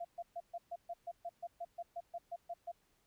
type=tone bursts; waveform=sine; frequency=688 Hz; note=F5; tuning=26 cents flat; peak=-39 dBFS; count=16; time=0-2.718 s; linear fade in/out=10 ms; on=48 ms; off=130 ms; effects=pink hiss -75 dBFS RMS until 3.06 s